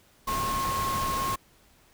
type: tone in noise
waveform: sine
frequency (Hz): 1079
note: C#6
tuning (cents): -47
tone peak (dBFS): -27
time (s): 0.27-1.36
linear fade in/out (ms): 10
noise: pink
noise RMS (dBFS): -33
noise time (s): 0.27-1.36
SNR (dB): +3
effects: pink hiss -60 dBFS RMS until 1.93 s